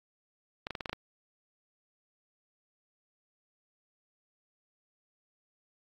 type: clicks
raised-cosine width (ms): 0.3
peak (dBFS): -19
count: 7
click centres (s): 0.669 / 0.707 / 0.752 / 0.808 / 0.858 / 0.895 / 0.93
effects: AAC 64 kbps